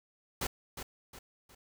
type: noise with echo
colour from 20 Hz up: pink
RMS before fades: -34 dBFS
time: 0.41-0.47 s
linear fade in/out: 5 ms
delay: 360 ms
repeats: 3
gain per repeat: -8 dB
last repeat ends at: 1.55 s
effects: none

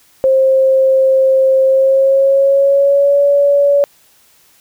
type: tone with pitch glide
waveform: sine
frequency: 530 to 568 Hz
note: C5 to C#5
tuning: +22 to +42 cents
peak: -7 dBFS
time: 0.24-3.84 s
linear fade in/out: 0 ms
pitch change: +120 cents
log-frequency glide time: 1.64-3.22 s
effects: white hiss -50 dBFS RMS until 4.6 s

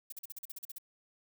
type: noise bursts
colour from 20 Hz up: violet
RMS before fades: -43 dBFS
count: 11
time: 0.1-0.784 s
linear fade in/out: 5 ms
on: 24 ms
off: 42 ms
effects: none

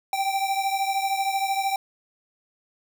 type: beating tone pair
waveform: square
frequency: 778 / 791 Hz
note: G5 / G5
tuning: -13 / +15 cents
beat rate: 13 Hz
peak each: -25 / -29 dBFS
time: 0.13-1.76 s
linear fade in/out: 2 ms
effects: 10-bit

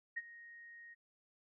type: tone with ADSR envelope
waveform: sine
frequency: 1869 Hz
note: A#6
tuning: 4 cents sharp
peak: -35 dBFS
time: 0.16-0.95 s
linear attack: 15 ms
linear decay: 35 ms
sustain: -17 dB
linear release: 23 ms
effects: none

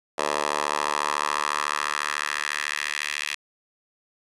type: tone with high-pass filter sweep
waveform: 10% pulse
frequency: 74 Hz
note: D2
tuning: 14 cents sharp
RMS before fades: -27 dBFS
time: 0.18-3.35 s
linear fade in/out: 5 ms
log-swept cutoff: 670 to 2300 Hz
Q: 2.1
effects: resampled to 24000 Hz

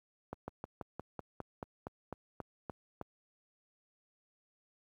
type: slowing click train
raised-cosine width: 1 ms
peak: -26 dBFS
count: 13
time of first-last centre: 0.33-3.013 s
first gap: 150 ms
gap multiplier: 1.07
effects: high-pass 60 Hz 12 dB/octave + 11-bit

